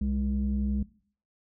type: tone pair together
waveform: sine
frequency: 64.9 / 206 Hz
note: C2 / G#3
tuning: -13 / -14 cents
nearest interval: octave + minor sixth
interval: 1999 cents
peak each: -27 dBFS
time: 0.01-0.83 s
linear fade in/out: 5 ms
effects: noise-tail reverb RT60 0.5 s tail -20 dB re dry + tanh soft clip ceiling -20 dBFS